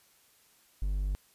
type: tone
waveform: triangle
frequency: 49 Hz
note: G1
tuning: in tune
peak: -26 dBFS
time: 0.82-1.15 s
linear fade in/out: 0 ms
effects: white hiss -64 dBFS RMS until 1.34 s + resampled to 32000 Hz